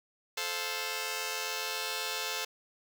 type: chord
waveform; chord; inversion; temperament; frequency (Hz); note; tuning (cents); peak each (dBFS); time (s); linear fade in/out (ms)
5% pulse; F major; first; just; 436.5 / 523.8 / 698.5; A4 / C5 / F5; -14 / +2 / 0; -25 / -26 / -29; 0.37-2.45; 5
effects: none